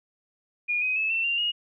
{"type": "tone with pitch steps", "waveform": "sine", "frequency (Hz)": [2434, 2515, 2600, 2687, 2777, 2870], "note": ["D#7", "D#7", "E7", "E7", "F7", "F7"], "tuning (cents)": [-39, 18, -24, 33, -10, 47], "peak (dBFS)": -23, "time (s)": [0.68, 1.52], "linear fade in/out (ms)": 20, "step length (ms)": 140, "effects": []}